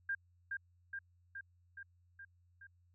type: tone with echo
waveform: sine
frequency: 1600 Hz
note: G6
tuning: 35 cents sharp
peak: -34 dBFS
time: 0.09-0.15 s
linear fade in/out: 5 ms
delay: 420 ms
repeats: 6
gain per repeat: -3 dB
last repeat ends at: 2.67 s
effects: added 88 Hz sine -67 dBFS peak until 2.94 s